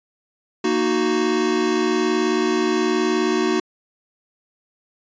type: chord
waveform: square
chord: D# minor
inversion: second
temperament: equal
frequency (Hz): 233.1 / 311.1 / 370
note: A#3 / D#4 / F#4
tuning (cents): 0 / 0 / 0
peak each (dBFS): -25 / -23 / -21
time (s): 0.64-3.6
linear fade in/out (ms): 5
effects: resampled to 16000 Hz

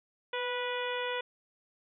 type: harmonic tone with a mistuned harmonic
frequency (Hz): 490.4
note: B4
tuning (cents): -12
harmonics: 1 / 2 / 3 / 4 / 5 / 6 / 7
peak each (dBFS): -35 / -38 / -40 / -41 / -42 / -43 / -43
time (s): 0.33-1.21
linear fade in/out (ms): 5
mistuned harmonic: 1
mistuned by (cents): +19
effects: none

